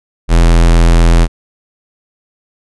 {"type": "tone", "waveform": "square", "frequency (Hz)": 42.07, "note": "E1", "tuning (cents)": 36, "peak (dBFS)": -5, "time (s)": [0.28, 1.28], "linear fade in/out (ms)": 50, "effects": ["resampled to 24000 Hz"]}